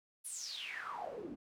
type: noise with band-pass filter sweep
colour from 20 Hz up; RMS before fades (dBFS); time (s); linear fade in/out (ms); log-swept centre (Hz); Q
pink; -44; 0.24-1.36; 20; 11000 to 240; 9.7
effects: none